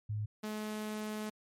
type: tone pair in turn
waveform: sine / sawtooth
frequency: 105.9 / 213.7 Hz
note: G#2 / G#3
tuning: +34 / +50 cents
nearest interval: octave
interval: 1216 cents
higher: second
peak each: -33 / -33 dBFS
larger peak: neither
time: 0.09-0.26 / 0.43-1.3 s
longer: second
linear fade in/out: 10 ms
effects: MP3 64 kbps